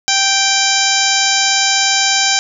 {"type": "harmonic tone with a mistuned harmonic", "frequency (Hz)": 783, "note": "G5", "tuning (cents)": -2, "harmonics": [1, 2, 3, 4, 5, 6, 7, 8, 9], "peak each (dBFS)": [-20, -20, -20, -20, -20, -20, -20, -20, -20], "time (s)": [0.08, 2.39], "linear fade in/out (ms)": 0, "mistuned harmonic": 6, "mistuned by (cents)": 43, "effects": []}